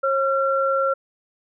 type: tone pair together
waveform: sine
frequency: 541 / 1364.6 Hz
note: C#5 / F6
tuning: -42 / -41 cents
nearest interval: octave + major third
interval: 1601 cents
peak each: -20 / -21 dBFS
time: 0.03-0.94 s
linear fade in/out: 10 ms
effects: none